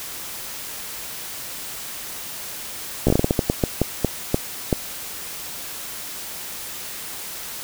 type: slowing click train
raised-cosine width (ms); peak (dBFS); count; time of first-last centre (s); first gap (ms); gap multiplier
2; -3; 15; 3.07-4.728; 14; 1.29
effects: white hiss -33 dBFS RMS until 7.63 s